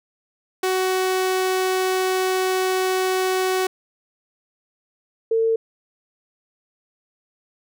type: tone pair in turn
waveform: sawtooth / sine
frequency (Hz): 373.8 / 450.8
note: F#4 / A4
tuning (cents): +18 / +42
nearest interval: minor third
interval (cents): 324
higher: second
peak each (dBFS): -15 / -16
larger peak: first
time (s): 0.63-3.67 / 5.31-5.56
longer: first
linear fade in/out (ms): 5
effects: none